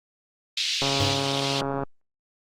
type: band-pass noise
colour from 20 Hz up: white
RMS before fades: -27 dBFS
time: 0.57-1.61 s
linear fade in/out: 5 ms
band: 2700 to 4600 Hz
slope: 24 dB/octave
type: click train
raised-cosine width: 1 ms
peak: -14 dBFS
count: 141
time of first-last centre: 0.82-1.834 s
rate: 138 Hz
type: tone with exponential decay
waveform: square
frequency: 100.8 Hz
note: G2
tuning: 49 cents sharp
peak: -22 dBFS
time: 1-1.45 s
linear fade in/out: 5 ms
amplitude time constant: 97 ms
effects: Opus 24 kbps